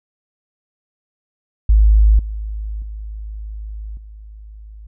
sine tone with level steps, 52.9 Hz, G#1, 33 cents sharp, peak -7 / -22 / -26 / -34 dBFS, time 1.69-4.87 s, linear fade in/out 5 ms, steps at 2.19 / 2.82 / 3.97 s, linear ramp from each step 2 ms, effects none

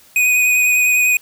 square tone with vibrato, 2489 Hz, D#7, in tune, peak -12 dBFS, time 0.16-1.17 s, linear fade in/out 2 ms, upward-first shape sine, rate 10 Hz, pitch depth 17 cents each way, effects white hiss -48 dBFS RMS until 1.21 s

